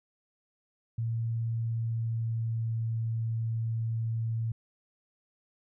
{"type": "tone with pitch glide", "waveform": "sine", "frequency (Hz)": [114.7, 113.51], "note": ["A#2", "A#2"], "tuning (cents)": [-28, -46], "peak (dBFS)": -28, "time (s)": [0.98, 4.52], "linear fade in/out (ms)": 5, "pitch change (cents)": -18, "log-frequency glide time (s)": [1.48, 2.78], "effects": []}